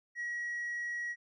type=tone with tanh clipping; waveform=triangle; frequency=1911 Hz; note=A#6; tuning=43 cents sharp; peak=-35 dBFS; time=0.15-1.16 s; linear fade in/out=50 ms; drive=6 dB; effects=none